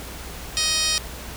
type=tone with band-pass filter; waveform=10% pulse; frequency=627 Hz; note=D#5; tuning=13 cents sharp; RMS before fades=-22 dBFS; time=0.57-0.98 s; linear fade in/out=0 ms; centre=5900 Hz; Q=9.1; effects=added 60 Hz sine -37 dBFS peak until 1.36 s + pink hiss -37 dBFS RMS until 1.36 s